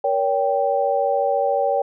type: chord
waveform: sine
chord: G diminished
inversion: first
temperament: just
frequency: 470.4 / 564.5 / 784 Hz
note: Bb4 / Db5 / G5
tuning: +16 / +31 / 0 cents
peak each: -24 / -20 / -21 dBFS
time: 0.04-1.82 s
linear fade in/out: 5 ms
effects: none